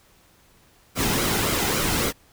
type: noise with flanger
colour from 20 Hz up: pink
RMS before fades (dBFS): -23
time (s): 0.95-2.13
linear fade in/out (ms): 50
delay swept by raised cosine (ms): 1.1 to 1.8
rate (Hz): 3.6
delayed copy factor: -0.5
effects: pink hiss -57 dBFS RMS until 2.32 s